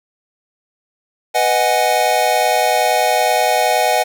square chord, G# minor seventh, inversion first, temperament equal, 493.9 / 622.3 / 740 / 830.6 Hz, B4 / D#5 / F#5 / G#5, 0 / 0 / 0 / 0 cents, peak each -22 / -19 / -17 / -20 dBFS, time 1.34-4.04 s, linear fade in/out 20 ms, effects none

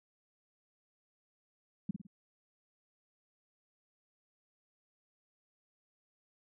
sine tone with echo, 195 Hz, G3, 9 cents flat, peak -29 dBFS, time 1.89-1.91 s, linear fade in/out 5 ms, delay 53 ms, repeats 3, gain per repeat -7 dB, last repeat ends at 2.069 s, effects none

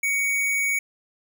sine tone with hard clipping, 2241 Hz, C#7, 18 cents sharp, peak -22 dBFS, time 0.03-0.79 s, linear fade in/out 5 ms, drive 17 dB, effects none

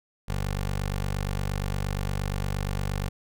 15% pulse tone with notch filter, 48.57 Hz, G1, 15 cents flat, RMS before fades -29 dBFS, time 0.28-3.09 s, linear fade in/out 10 ms, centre 300 Hz, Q 1.3, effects none

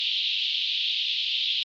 white band-pass noise, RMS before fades -27 dBFS, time 0-1.63 s, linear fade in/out 0 ms, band 2900 to 3800 Hz, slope 48 dB/octave, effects Opus 48 kbps

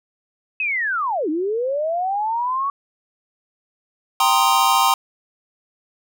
sine linear two-way sweep, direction down then up, 2588 to 293.7 to 1131 Hz, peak -19 dBFS, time 0.6-2.7 s, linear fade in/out 2 ms, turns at 1.29 s
square chord, C minor seventh, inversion second, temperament equal, 784 / 932.3 / 1046.5 / 1244.5 Hz, G5 / Bb5 / C6 / Eb6, 0 / 0 / 0 / 0 cents, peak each -21 / -20 / -19 / -22 dBFS, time 4.2-4.94 s, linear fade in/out 2 ms
effects none

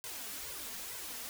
white noise with flanger, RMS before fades -43 dBFS, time 0.04-1.29 s, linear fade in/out 0 ms, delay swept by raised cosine 1.9 to 4.5 ms, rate 2.2 Hz, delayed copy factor +0.9, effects none

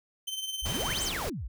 sawtooth tone with tremolo, 3092 Hz, G7, 24 cents flat, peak -27 dBFS, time 0.27-1.1 s, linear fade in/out 10 ms, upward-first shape triangle, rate 19 Hz, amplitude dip 65%
sine exponential two-way sweep, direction up then down, 43.02 to 8610 to 43.02 Hz, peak -33 dBFS, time 0.62-1.48 s, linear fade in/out 10 ms, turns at 1.03 s
pink noise, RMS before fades -35 dBFS, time 0.65-1.3 s, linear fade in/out 10 ms
effects none

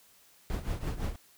brown noise with tremolo, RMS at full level -30 dBFS, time 0.5-1.16 s, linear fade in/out 0 ms, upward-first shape triangle, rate 5.9 Hz, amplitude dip 85%, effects white hiss -61 dBFS RMS until 1.37 s

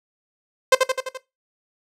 sawtooth tone with echo, 520 Hz, C5, 11 cents flat, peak -6 dBFS, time 0.72-0.75 s, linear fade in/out 5 ms, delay 85 ms, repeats 5, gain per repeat -4 dB, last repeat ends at 1.175 s, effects noise-tail reverb RT60 0.2 s tail -17 dB re dry + low-pass 10000 Hz 12 dB/octave

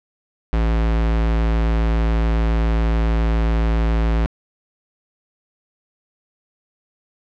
square tone, 55.8 Hz, A1, 25 cents sharp, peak -16 dBFS, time 0.53-4.26 s, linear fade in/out 0 ms, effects low-pass 3000 Hz 12 dB/octave

